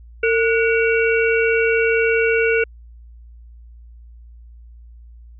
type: harmonic tone with a mistuned harmonic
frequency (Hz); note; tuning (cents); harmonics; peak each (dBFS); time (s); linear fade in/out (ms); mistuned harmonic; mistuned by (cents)
454.1; A#4; -45; 1 / 3 / 5 / 6; -16 / -21 / -23 / -24; 0.23-2.64; 5; 3; +120
effects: added 58 Hz sine -39 dBFS peak until 5.39 s